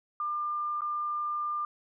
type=tone with dropouts; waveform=sine; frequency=1198 Hz; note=D6; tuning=34 cents sharp; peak=-29 dBFS; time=0.2-1.65 s; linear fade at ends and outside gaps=2 ms; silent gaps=0.808-0.818 s; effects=none